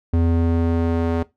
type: tone with band-pass filter sweep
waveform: square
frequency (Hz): 83.3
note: E2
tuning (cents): +19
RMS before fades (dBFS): -19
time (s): 0.13-1.23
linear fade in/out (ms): 5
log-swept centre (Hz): 170 to 440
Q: 0.73
effects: noise-tail reverb RT60 0.2 s tail -19 dB re dry